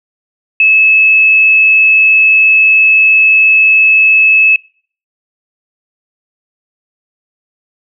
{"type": "tone", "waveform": "sine", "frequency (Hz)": 2597, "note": "E7", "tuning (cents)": -26, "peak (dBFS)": -4, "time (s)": [0.6, 4.56], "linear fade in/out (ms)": 2, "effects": ["noise-tail reverb RT60 0.5 s tail -25 dB re dry"]}